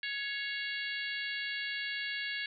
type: harmonic tone with a mistuned harmonic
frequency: 559 Hz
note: C#5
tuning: 14 cents sharp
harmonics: 3 / 4 / 5 / 6 / 7 / 8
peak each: -38 / -40 / -42 / -44 / -45 / -46 dBFS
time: 0.03-2.46 s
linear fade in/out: 2 ms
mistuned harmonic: 4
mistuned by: -34 cents
effects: none